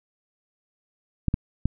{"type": "clicks", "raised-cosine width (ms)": 5, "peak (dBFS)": -9, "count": 3, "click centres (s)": [1.283, 1.341, 1.656], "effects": []}